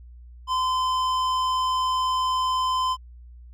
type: tone with hard clipping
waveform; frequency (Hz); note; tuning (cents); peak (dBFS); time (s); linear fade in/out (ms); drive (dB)
triangle; 1026; C6; -34; -23; 0.47-2.97; 50; 15
effects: added 60 Hz sine -42 dBFS peak until 3.53 s